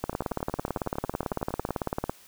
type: two click trains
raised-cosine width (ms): 1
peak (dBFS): -13 / -21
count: 38 / 18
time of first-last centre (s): 0.04-2.096 / 0.13-1.69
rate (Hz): 18 / 10.9
effects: white hiss -54 dBFS RMS until 2.27 s